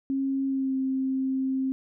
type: tone with pitch glide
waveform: sine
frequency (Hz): 270.4 to 264.5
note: C#4 to C4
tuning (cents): -43 to +19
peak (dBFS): -24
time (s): 0.1-1.72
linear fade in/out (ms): 0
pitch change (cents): -38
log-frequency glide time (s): 0.45-0.76
effects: none